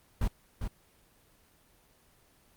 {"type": "noise with echo", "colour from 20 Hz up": "brown", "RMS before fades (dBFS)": -27, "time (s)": [0.21, 0.28], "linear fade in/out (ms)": 5, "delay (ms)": 400, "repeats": 1, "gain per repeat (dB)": -6, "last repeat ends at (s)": 0.68, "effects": ["pink hiss -64 dBFS RMS until 2.56 s", "Opus 24 kbps"]}